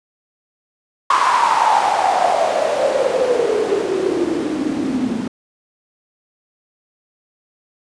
white noise with band-pass filter sweep, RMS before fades -17 dBFS, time 1.1-5.28 s, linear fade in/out 5 ms, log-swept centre 1100 to 230 Hz, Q 9.2, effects resampled to 22050 Hz

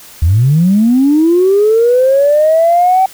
sine linear sweep, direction up, 73.2 to 769 Hz, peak -5 dBFS, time 0.22-3.06 s, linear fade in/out 5 ms, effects tanh soft clip ceiling -1 dBFS + white hiss -36 dBFS RMS until 3.13 s

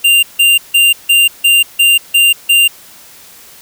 square tone bursts, 2787 Hz, F7, 4 cents flat, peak -6 dBFS, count 8, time 0.04-2.68 s, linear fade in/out 10 ms, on 190 ms, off 160 ms, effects white hiss -38 dBFS RMS until 3.61 s

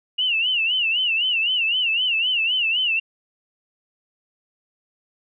sine tone with vibrato, 2830 Hz, F7, 22 cents sharp, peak -18 dBFS, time 0.18-3 s, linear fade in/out 10 ms, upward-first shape sine, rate 3.9 Hz, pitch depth 140 cents each way, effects none

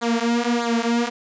sawtooth tone with flanger, 235.4 Hz, A#3, 17 cents sharp, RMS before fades -21 dBFS, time 0.01-1.1 s, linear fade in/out 20 ms, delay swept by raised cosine 0.35 to 6.05 ms, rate 1.6 Hz, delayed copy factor -0.95, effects resampled to 16000 Hz + 9-bit

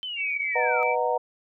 sine linear sweep, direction down, 3100 to 1244.5 Hz, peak -30 dBFS, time 0.03-0.83 s, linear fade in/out 0 ms
sine tone with pitch glide, 2265 to 2319 Hz, C#7 to D7, +37 to -22 cents, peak -26 dBFS, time 0.16-0.96 s, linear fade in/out 50 ms, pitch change +41 cents, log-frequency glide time 0.34-0.61 s
sine chord, B major seventh, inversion none, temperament just, 493.9 / 617.4 / 740.8 / 926 Hz, B4 / D#5 / F#5 / A#5, 0 / -14 / +2 / -12 cents, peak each -26 / -29 / -28 / -27 dBFS, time 0.55-1.18 s, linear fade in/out 10 ms
effects none

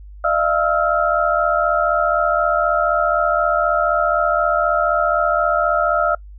sine tone cluster, 606 / 681 / 1298 / 1382 Hz, D#5 / F5 / E6 / F6, -46 / -44 / -27 / -19 cents, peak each -20 dBFS, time 0.24-6.15 s, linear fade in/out 5 ms, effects noise-tail reverb RT60 0.1 s tail -24 dB re dry + added 50 Hz sine -35 dBFS peak until 6.38 s

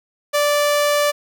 sawtooth tone, 585 Hz, D5, 7 cents flat, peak -11 dBFS, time 0.33-1.12 s, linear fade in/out 20 ms, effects none

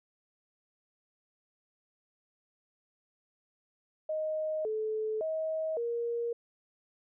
sine tone with pitch steps, 623 / 434.3 / 635 / 470 Hz, D#5 / A4 / D#5 / A#4, +2 / -23 / +35 / +14 cents, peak -30 dBFS, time 4.09-6.33 s, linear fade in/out 5 ms, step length 560 ms, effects none

